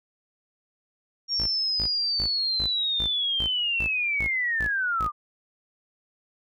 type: linear sweep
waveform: sine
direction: down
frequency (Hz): 5588 to 1174.7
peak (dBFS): -23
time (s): 1.28-5.12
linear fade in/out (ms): 50
type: tone bursts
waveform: sawtooth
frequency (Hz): 55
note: A1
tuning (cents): 0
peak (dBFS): -28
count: 10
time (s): 1.39-5.08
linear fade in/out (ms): 5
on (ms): 81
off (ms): 320
effects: none